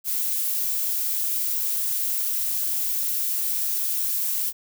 violet noise, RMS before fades -25 dBFS, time 0.04-4.53 s, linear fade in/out 50 ms, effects none

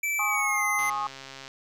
square tone with pitch glide, 2321 to 2068 Hz, D7 to C7, -21 to -21 cents, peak -26 dBFS, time 0.03-0.9 s, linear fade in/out 5 ms, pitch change -200 cents, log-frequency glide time 0.26-0.64 s
sine chord, Ab suspended fourth, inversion none, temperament equal with one note detuned, 830.6 / 1085.9 / 1244.5 Hz, Ab5 / Db6 / Eb6, 0 / -36 / 0 cents, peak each -31 dBFS, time 0.19-1.07 s, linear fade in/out 2 ms
click train, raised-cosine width 0.2 ms, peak -24 dBFS, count 94, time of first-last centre 0.79-1.479 s, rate 135 Hz
effects none

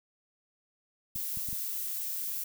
violet noise, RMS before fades -35 dBFS, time 1.15-2.44 s, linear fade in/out 5 ms
clicks, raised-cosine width 5 ms, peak -31 dBFS, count 4, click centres 1.159 / 1.373 / 1.488 / 1.529 s
effects none

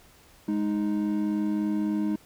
triangle tone pair together, 207.7 / 311.2 Hz, G#3 / D#4, 0 / 0 cents, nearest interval perfect fifth, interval 700 cents, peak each -25 dBFS, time 0.48-2.16 s, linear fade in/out 5 ms, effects pink hiss -56 dBFS RMS until 2.25 s

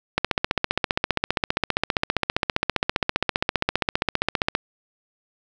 click train, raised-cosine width 0.3 ms, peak -3 dBFS, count 67, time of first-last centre 0.18-4.551 s, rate 15.1 Hz, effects none

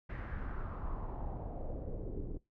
brown noise with low-pass filter sweep, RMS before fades -40 dBFS, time 0.09-2.38 s, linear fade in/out 10 ms, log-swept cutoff 2000 to 360 Hz, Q 3.1, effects noise-tail reverb RT60 0.2 s tail -20 dB re dry

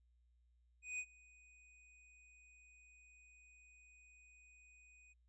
square tone with ADSR envelope, 2489 Hz, D#7, in tune, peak -40 dBFS, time 0.82-5.14 s, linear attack 170 ms, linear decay 60 ms, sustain -24 dB, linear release 23 ms, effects added 60 Hz sine -70 dBFS peak until 5.28 s + resampled to 22050 Hz

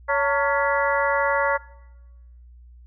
harmonic tone with a mistuned harmonic, 280.8 Hz, C#4, 22 cents sharp, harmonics 2 / 3 / 4 / 5 / 6 / 7, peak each -23 / -25 / -26 / -27 / -28 / -28 dBFS, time 0.08-1.58 s, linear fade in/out 20 ms, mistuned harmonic 3, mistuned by +120 cents, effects noise-tail reverb RT60 1.0 s tail -21 dB re dry + added 60 Hz sine -44 dBFS peak until 2.86 s

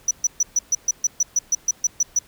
sine tone bursts, 5920 Hz, F#8, in tune, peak -12 dBFS, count 14, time 0.08-2.19 s, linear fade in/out 5 ms, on 30 ms, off 130 ms, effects tanh soft clip ceiling -14 dBFS + pink hiss -52 dBFS RMS until 2.27 s

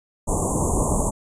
pink band-stop noise, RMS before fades -21 dBFS, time 0.27-1.11 s, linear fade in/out 20 ms, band 1100 to 6700 Hz, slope 96 dB/octave, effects resampled to 22050 Hz

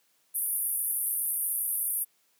pink band-pass noise, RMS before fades -30 dBFS, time 0.34-2.05 s, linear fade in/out 20 ms, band 9500 to 14000 Hz, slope 96 dB/octave, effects white hiss -69 dBFS RMS until 2.39 s + high-pass 150 Hz 12 dB/octave

